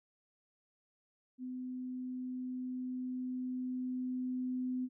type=tone with level ramp; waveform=sine; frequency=253.7 Hz; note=B3; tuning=47 cents sharp; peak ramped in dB=-39 to -33 dBFS; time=1.38-4.89 s; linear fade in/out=50 ms; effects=none